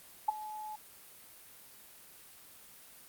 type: tone with ADSR envelope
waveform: sine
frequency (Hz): 856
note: A5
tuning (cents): -48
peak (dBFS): -22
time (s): 0.28-0.76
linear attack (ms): 8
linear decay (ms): 16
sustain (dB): -18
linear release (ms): 8
effects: white hiss -55 dBFS RMS until 3.08 s + Opus 32 kbps